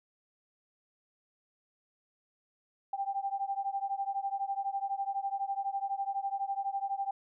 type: beating tone pair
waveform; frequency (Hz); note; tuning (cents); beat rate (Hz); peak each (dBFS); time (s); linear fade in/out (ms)
sine; 784 / 796; G5 / G5; 0 / +26; 12; -34 / -35; 2.93-7.11; 5
effects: none

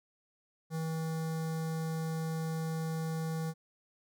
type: tone with notch filter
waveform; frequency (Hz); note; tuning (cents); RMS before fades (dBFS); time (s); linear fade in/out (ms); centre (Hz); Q
square; 161; E3; -41; -35; 0.7-3.54; 50; 2700; 1.1
effects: none

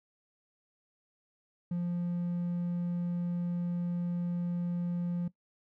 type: tone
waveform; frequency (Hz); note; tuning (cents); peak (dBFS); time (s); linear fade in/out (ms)
triangle; 174.61; F3; 0; -27; 1.71-5.28; 5
effects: noise-tail reverb RT60 0.1 s tail -19 dB re dry + tanh soft clip ceiling -24 dBFS

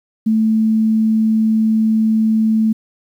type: tone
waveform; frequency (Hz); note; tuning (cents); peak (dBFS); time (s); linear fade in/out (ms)
sine; 220; A3; 0; -11; 0.26-2.73; 10
effects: 8-bit

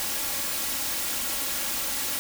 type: noise with comb filter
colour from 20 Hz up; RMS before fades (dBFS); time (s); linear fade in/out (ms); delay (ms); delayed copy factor
white; -29; 0-2.19; 0; 3.6; +0.6
effects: none

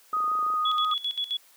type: tone with vibrato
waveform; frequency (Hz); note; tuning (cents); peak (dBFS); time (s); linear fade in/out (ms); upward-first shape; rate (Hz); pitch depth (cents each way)
sine; 1244.5; D#6; 0; -23; 0.13-0.94; 5; square; 5.8; 9
type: click train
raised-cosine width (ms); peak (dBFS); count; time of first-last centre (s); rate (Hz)
2; -29; 12; 0.13-0.539; 26.9
type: tone with tremolo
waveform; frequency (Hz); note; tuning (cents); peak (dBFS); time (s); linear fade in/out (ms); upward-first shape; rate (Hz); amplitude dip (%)
sine; 3384; G#7; +32; -25; 0.65-1.37; 5; square; 7.6; 80
effects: white hiss -57 dBFS RMS until 1.56 s + high-pass 400 Hz 12 dB/octave

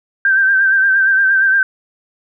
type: tone with vibrato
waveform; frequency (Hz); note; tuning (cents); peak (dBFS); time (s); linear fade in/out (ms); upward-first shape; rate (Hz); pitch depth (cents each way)
sine; 1567; G6; -1; -9; 0.25-1.63; 2; sine; 8.6; 42
effects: none

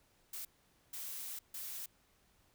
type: noise bursts at uneven times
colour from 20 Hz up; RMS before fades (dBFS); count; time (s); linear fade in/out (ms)
blue; -44; 3; 0.33-0.45 / 0.93-1.39 / 1.54-1.86; 5
effects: pink hiss -71 dBFS RMS until 2.54 s

